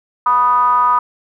triangle ring-modulated tone, 128.8 Hz, C3, 27 cents flat, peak -5 dBFS, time 0.26-0.99 s, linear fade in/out 5 ms, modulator 1110 Hz, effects none

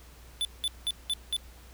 square tone bursts, 3496 Hz, A7, 12 cents flat, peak -27 dBFS, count 5, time 0.41-1.365 s, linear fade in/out 0 ms, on 39 ms, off 190 ms, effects added 60 Hz sine -49 dBFS peak until 1.73 s + pink hiss -55 dBFS RMS until 1.73 s

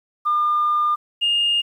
sine tone pair in turn, 1205 / 2832 Hz, D6 / F7, +44 / +23 cents, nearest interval octave + minor third, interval 1479 cents, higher second, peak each -15 / -15 dBFS, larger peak neither, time 0.25-0.96 / 1.21-1.62 s, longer first, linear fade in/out 20 ms, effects tanh soft clip ceiling -12 dBFS + 9-bit

